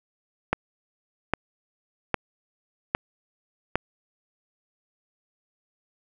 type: click train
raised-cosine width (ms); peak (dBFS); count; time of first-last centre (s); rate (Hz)
0.5; -6; 5; 0.53-3.756; 1.24
effects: none